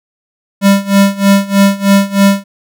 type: tone with tremolo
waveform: square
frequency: 198 Hz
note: G3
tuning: 18 cents sharp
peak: -4 dBFS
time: 0.61-2.44 s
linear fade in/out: 50 ms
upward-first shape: sine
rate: 3.2 Hz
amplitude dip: 90%
effects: none